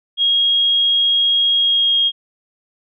sine tone with pitch glide, 3275 to 3254 Hz, G#7 to G#7, -25 to -36 cents, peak -12 dBFS, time 0.17-2.12 s, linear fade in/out 50 ms, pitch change -11 cents, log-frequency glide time 1.57-1.97 s, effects none

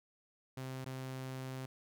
sawtooth tone with dropouts, 130.81 Hz, C3, in tune, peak -37 dBFS, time 0.57-1.66 s, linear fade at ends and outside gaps 5 ms, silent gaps 0.845-0.86 s, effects none

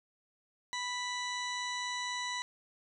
harmonic tone, 988 Hz, B5, in tune, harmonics 1 / 2 / 3 / 4 / 6 / 7 / 8 / 9, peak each -39 / -39 / -48 / -40 / -46 / -51 / -54 / -59 dBFS, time 0.73-2.42 s, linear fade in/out 0 ms, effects none

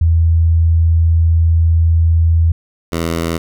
sine / 10% pulse tone pair in turn, 82.41 / 83.03 Hz, E2 / E2, 0 / +13 cents, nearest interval unison, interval 13 cents, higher second, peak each -8 dBFS, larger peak neither, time 0.01-2.52 / 2.92-3.38 s, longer first, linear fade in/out 5 ms, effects none

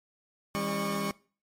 30% pulse tone cluster, 162.5 / 201.2 / 273.3 / 602 / 1105 Hz, E3 / G3 / C#4 / D5 / C#6, -24 / +45 / -24 / +43 / -6 cents, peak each -36 / -30 / -38 / -34 / -33 dBFS, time 0.55-1.11 s, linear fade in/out 0 ms, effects noise-tail reverb RT60 0.4 s tail -22 dB re dry + MP3 64 kbps

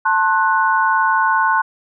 sine chord, F# diminished, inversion first, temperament just, 888 / 1065.6 / 1480 Hz, A5 / C6 / F#6, +16 / +31 / 0 cents, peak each -17 dBFS, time 0.05-1.62 s, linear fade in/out 10 ms, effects none

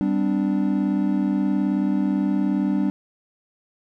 triangle chord, G suspended fourth, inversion none, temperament equal with one note detuned, 196 / 255.1 / 293.7 Hz, G3 / C4 / D4, 0 / -44 / 0 cents, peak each -20 / -24 / -21 dBFS, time 0.01-2.9 s, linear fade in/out 0 ms, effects none

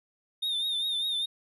triangle tone with vibrato, 3644 Hz, A#7, 40 cents flat, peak -26 dBFS, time 0.42-1.26 s, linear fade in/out 10 ms, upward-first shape triangle, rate 5 Hz, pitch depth 75 cents each way, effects none

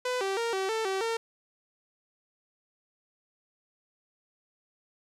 sawtooth tone with pitch steps, 501 / 388.3 / 464.1 / 383.2 / 444.7 / 384.2 / 455.9 Hz, B4 / G4 / A#4 / G4 / A4 / G4 / A#4, +25 / -16 / -8 / -39 / +18 / -35 / -39 cents, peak -24 dBFS, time 0.05-1.17 s, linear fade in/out 5 ms, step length 160 ms, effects low-pass 8000 Hz 12 dB/octave + 11-bit

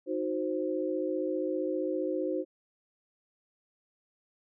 sine chord, C diminished, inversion first, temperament equal with one note detuned, 311.1 / 366.2 / 523.3 Hz, Eb4 / Gb4 / C5, 0 / -18 / 0 cents, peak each -33 dBFS, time 0.06-2.45 s, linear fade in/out 50 ms, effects none

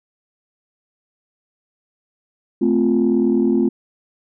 sine chord, F major, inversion first, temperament equal with one note detuned, 220 / 259.2 / 349.2 Hz, A3 / C4 / F4, 0 / -16 / 0 cents, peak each -17 dBFS, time 2.61-3.69 s, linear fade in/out 10 ms, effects tanh soft clip ceiling -7 dBFS

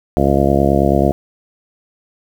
harmonic tone, 69.3 Hz, C#2, in tune, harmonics 1 / 2 / 3 / 4 / 5 / 6 / 7 / 8 / 9 / 10, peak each -19 / -19 / -18 / -20 / -18 / -23 / -22 / -23 / -19 / -20 dBFS, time 0.17-1.12 s, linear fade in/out 0 ms, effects 7-bit

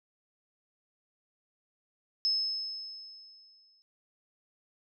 sine tone with exponential decay, 5200 Hz, E8, 24 cents flat, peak -24 dBFS, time 2.25-3.82 s, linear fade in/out 0 ms, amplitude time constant 340 ms, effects none

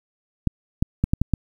clicks, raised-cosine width 5 ms, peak -6 dBFS, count 6, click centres 0.473 / 0.825 / 1.04 / 1.135 / 1.216 / 1.337 s, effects 8-bit

